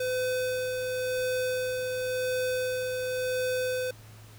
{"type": "tone with tremolo", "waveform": "square", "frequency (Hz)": 507, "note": "B4", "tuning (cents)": 45, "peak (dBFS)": -27, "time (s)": [0, 3.91], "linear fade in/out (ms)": 5, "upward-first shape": "sine", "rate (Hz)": 0.93, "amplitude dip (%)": 30, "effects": ["added 108 Hz sine -48 dBFS peak until 4.38 s", "pink hiss -54 dBFS RMS until 4.38 s"]}